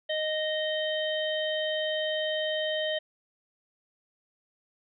harmonic tone, 620 Hz, D#5, 6 cents flat, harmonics 1 / 3 / 5 / 6, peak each -29 / -35 / -33 / -40 dBFS, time 0.09-2.99 s, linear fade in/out 10 ms, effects none

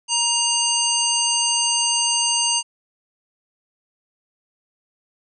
harmonic tone with a mistuned harmonic, 940 Hz, A#5, 14 cents sharp, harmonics 1 / 3 / 5 / 7 / 9, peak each -27 / -22 / -26 / -23 / -23 dBFS, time 0.08-2.63 s, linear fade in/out 50 ms, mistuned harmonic 7, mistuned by -77 cents, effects none

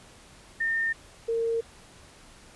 sine tone pair in turn, 1816 / 458.5 Hz, A#6 / A#4, -46 / -29 cents, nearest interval 2 octaves, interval 2383 cents, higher first, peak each -24 dBFS, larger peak neither, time 0.6-0.93 / 1.28-1.61 s, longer neither, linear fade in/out 10 ms, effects pink hiss -52 dBFS RMS until 2.55 s + resampled to 24000 Hz

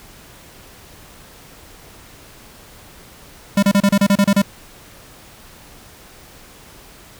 square tone bursts, 200 Hz, G3, 35 cents sharp, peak -11 dBFS, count 10, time 3.57-4.419 s, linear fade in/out 5 ms, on 57 ms, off 31 ms, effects pink hiss -43 dBFS RMS until 7.19 s

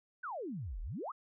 sine exponential two-way sweep, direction down then up, 1600 to 34.6 to 1363 Hz, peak -38 dBFS, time 0.23-1.12 s, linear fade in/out 10 ms, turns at 0.81 s, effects none

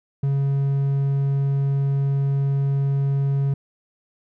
triangle tone, 138.59 Hz, C#3, in tune, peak -16 dBFS, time 0.23-3.54 s, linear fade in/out 5 ms, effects none

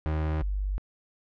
35% pulse / sine tone pair in turn, 77.78 / 49 Hz, D#2 / G1, 0 / 0 cents, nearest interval minor sixth, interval 800 cents, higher first, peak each -24 / -26 dBFS, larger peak first, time 0.06-0.42 / 0.42-0.78 s, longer neither, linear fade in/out 0 ms, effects low-pass 2000 Hz 12 dB/octave

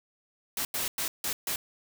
white noise bursts at uneven times, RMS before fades -31 dBFS, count 5, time 0.57-0.65 / 0.74-0.88 / 0.98-1.08 / 1.24-1.33 / 1.47-1.56 s, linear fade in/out 2 ms, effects none

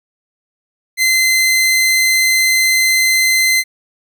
sawtooth tone, 2064 Hz, C7, 24 cents flat, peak -7 dBFS, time 0.97-3.64 s, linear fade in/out 50 ms, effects none

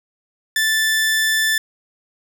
sawtooth tone, 1760 Hz, A6, in tune, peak -12 dBFS, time 0.56-1.58 s, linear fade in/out 2 ms, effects none

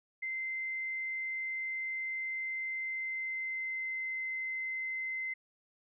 sine tone with pitch glide, 2076 to 2063 Hz, C7 to C7, -14 to -25 cents, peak -34 dBFS, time 0.22-5.34 s, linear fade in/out 10 ms, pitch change -11 cents, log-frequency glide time 2.82-4.27 s, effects none

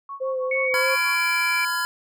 sine tone with tremolo, 1108.7 Hz, C#6, in tune, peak -30 dBFS, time 0.09-1.18 s, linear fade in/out 2 ms, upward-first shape sine, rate 6.2 Hz, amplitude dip 95%
sine tone with vibrato, 520 Hz, C5, 11 cents flat, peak -23 dBFS, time 0.2-0.96 s, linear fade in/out 20 ms, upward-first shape sine, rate 3.2 Hz, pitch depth 26 cents each way
sine tone with pitch glide, 2217 to 2338 Hz, C#7 to D7, 0 to -8 cents, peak -22 dBFS, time 0.51-1.65 s, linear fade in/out 5 ms, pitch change +92 cents, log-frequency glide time 0.63-0.93 s
square chord, F diminished, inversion second, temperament just, 1005.8 / 1396.9 / 1676.3 Hz, Cb6 / F6 / Ab6, +31 / 0 / +16 cents, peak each -28 dBFS, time 0.74-1.85 s, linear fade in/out 0 ms
effects none

